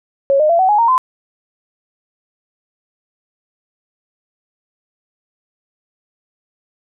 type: tone with pitch steps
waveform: sine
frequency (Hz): 551 / 611.4 / 678.4 / 752.7 / 835.2 / 926.7 / 1028.2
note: C#5 / D#5 / E5 / F#5 / G#5 / A#5 / C6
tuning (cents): -11 / -30 / +50 / +29 / +10 / -10 / -31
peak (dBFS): -9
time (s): 0.3-0.979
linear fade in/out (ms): 0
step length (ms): 97
effects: none